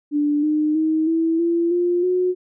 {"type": "tone with pitch steps", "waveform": "sine", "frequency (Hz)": [293.7, 304.4, 315.5, 327, 338.9, 351.3, 364.1], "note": ["D4", "D#4", "D#4", "E4", "E4", "F4", "F#4"], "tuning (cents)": [0, -38, 24, -14, 48, 10, -28], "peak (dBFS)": -16, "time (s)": [0.11, 2.35], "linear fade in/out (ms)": 50, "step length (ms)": 320, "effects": []}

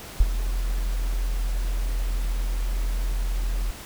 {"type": "tone with ADSR envelope", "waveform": "sine", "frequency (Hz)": 42.32, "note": "E1", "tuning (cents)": 46, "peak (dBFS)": -8, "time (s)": [0.2, 3.71], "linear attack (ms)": 6, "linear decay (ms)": 37, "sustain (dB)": -14, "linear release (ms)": 5, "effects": ["tanh soft clip ceiling -6 dBFS", "pink hiss -40 dBFS RMS until 3.85 s"]}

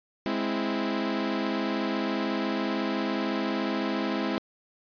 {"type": "chord", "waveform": "sawtooth", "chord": "Ab augmented", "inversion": "none", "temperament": "equal", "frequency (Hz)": [207.7, 261.6, 329.6], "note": ["Ab3", "C4", "E4"], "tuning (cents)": [0, 0, 0], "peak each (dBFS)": -27, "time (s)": [0.26, 4.38], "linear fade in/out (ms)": 0, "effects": ["resampled to 11025 Hz"]}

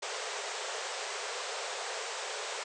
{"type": "band-pass noise", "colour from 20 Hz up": "pink", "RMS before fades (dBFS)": -38, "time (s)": [0.02, 2.64], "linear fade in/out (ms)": 10, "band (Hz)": [400, 8400], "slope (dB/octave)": 96, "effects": []}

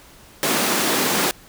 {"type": "high-pass noise", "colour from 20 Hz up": "pink", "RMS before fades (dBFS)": -20, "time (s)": [0.43, 1.31], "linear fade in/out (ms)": 0, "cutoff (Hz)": 190, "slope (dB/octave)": 24, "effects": ["pink hiss -47 dBFS RMS until 1.48 s"]}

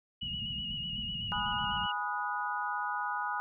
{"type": "tone with vibrato", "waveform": "sine", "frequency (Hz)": 2899, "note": "F#7", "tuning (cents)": -36, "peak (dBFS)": -35, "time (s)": [0.21, 1.92], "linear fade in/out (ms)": 10, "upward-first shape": "square", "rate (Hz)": 8, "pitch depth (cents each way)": 23}
{"type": "low-pass noise", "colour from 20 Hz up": "white", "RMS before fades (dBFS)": -43, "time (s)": [0.22, 1.87], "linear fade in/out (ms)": 5, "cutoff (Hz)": 230, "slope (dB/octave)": 96}
{"type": "chord", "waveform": "sine", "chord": "G# minor seventh", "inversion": "none", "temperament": "equal with one note detuned", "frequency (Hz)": [830.6, 987.8, 1244.5, 1460.4], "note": ["G#5", "B5", "D#6", "F#6"], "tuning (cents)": [0, 0, 0, -23], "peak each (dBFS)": -37, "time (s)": [1.32, 3.4], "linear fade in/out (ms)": 0}
{"effects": []}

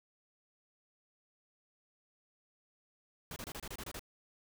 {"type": "noise bursts", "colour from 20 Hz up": "pink", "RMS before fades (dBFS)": -44, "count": 9, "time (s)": [3.31, 3.994], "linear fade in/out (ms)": 2, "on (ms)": 52, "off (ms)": 27, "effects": []}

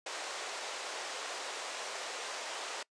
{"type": "band-pass noise", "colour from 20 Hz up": "pink", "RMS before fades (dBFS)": -41, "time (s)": [0.06, 2.83], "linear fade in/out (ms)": 5, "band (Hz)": [470, 8100], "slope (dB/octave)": 24, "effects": ["noise-tail reverb RT60 0.1 s tail -23 dB re dry", "resampled to 22050 Hz"]}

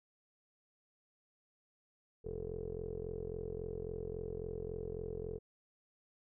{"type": "tone with low-pass filter", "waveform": "15% pulse", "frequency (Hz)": 43.65, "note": "F1", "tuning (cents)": 0, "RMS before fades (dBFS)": -42, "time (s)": [2.24, 5.39], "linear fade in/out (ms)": 20, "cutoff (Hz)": 440, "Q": 8.8, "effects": []}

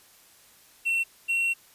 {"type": "tone pair in turn", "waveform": "triangle", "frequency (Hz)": [2711, 2727], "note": ["E7", "F7"], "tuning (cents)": [48, -42], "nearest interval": "unison", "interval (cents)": 10, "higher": "second", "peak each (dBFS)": -21, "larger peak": "neither", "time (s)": [[0.85, 1.04], [1.28, 1.54]], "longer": "second", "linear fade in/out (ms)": 20, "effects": ["white hiss -56 dBFS RMS until 1.74 s", "resampled to 32000 Hz"]}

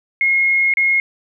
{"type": "tone with dropouts", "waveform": "sine", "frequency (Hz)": 2155, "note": "C#7", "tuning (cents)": -49, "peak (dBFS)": -12, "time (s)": [0.21, 1], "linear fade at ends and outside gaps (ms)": 1, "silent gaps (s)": [0.738, 0.771], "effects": []}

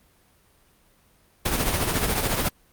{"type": "noise with tremolo", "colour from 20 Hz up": "pink", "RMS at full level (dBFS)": -21, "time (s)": [1.45, 2.49], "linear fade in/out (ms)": 10, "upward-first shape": "triangle", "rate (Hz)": 14, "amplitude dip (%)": 60, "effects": ["pink hiss -60 dBFS RMS until 2.72 s", "Opus 32 kbps"]}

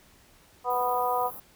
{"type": "harmonic tone", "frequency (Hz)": 246.9, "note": "B3", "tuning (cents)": 0, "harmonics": [2, 3, 4, 5], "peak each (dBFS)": [-31, -28, -28, -32], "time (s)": [0.64, 1.31], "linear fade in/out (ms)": 50}
{"type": "band-stop noise", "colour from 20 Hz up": "white", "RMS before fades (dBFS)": -42, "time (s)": [0.7, 1.4], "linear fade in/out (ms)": 5, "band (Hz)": [1300, 11000], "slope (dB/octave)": 48}
{"effects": ["pink hiss -58 dBFS RMS until 1.55 s"]}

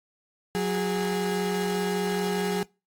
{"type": "tone pair together", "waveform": "35% pulse", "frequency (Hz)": [183.3, 411.5], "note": ["F#3", "G#4"], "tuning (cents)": [-16, -16], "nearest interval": "octave + major second", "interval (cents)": 1400, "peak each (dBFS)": -26, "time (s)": [0.55, 2.63], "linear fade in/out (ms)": 0, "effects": ["noise-tail reverb RT60 0.3 s tail -26 dB re dry", "AAC 64 kbps"]}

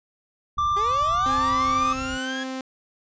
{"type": "low-pass noise", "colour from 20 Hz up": "white", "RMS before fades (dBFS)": -38, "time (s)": [0.57, 2.18], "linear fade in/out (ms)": 2, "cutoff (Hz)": 110, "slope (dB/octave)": 24}
{"type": "tone with vibrato", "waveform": "triangle", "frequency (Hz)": 1174.7, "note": "D6", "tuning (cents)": 0, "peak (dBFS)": -18, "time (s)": [0.58, 1.93], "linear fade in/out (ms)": 5, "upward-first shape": "sine", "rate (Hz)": 1.8, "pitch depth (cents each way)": 15}
{"type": "linear sweep", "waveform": "30% pulse", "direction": "up", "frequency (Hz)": [392, 1677], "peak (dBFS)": -27, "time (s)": [0.76, 2.44], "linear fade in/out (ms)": 10}
{"type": "tone", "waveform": "sawtooth", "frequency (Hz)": 261.6, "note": "C4", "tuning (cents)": 0, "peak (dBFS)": -25, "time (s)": [1.26, 2.61], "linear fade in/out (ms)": 2}
{"effects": ["resampled to 16000 Hz"]}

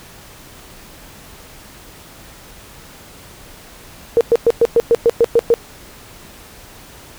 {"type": "tone bursts", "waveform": "sine", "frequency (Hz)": 466.9, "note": "A#4", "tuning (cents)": 3, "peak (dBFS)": -7, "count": 10, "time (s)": [4.17, 5.54], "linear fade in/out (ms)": 0, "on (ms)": 38, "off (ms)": 110, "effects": ["pink hiss -40 dBFS RMS until 7.18 s"]}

